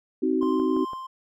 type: chord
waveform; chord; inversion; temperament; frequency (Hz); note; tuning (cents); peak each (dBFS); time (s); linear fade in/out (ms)
sine; C diminished; none; just; 261.6 / 314 / 376.7; C4 / Eb4 / Gb4; 0 / +16 / +31; -25; 0.22-0.85; 10
type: tone with tremolo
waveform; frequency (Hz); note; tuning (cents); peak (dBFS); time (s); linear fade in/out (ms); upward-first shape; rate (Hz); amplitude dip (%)
triangle; 1047; C6; +1; -28; 0.41-1.07; 10; triangle; 2.8; 40
type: click train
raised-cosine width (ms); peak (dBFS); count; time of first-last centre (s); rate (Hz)
1; -26; 4; 0.43-0.933; 5.96
effects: none